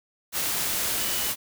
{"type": "tone in noise", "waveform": "sine", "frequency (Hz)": 2960, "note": "F#7", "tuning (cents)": 0, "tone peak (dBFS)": -37, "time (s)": [0.96, 1.33], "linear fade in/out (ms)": 50, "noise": "white", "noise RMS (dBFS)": -27, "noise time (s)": [0.32, 1.36], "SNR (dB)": -13, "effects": []}